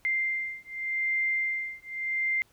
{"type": "beating tone pair", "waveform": "sine", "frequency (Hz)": [2093, 2093.85], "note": ["C7", "C7"], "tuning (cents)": [0, 1], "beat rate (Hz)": 0.85, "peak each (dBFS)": -30, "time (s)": [0.05, 2.42], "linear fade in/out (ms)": 0, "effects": ["pink hiss -64 dBFS RMS until 2.52 s"]}